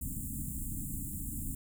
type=band-stop noise; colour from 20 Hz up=pink; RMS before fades=-38 dBFS; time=0.01-1.55 s; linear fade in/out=5 ms; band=300 to 7300 Hz; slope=96 dB/octave; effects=none